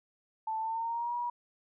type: tone with pitch glide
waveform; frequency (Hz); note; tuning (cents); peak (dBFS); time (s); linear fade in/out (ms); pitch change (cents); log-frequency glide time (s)
sine; 882 to 961.8; A5 to B5; +4 to -46; -31; 0.47-1.3; 5; +150; 0.59-1.15
effects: none